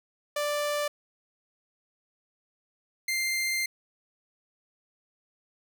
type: tone pair in turn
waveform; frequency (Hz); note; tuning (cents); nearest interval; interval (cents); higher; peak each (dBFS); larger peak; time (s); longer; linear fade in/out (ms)
sawtooth; 588 / 2095; D5 / C7; +2 / +2; octave + minor seventh; 2200; second; -23; neither; 0.36-0.88 / 3.08-3.66; second; 5
effects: none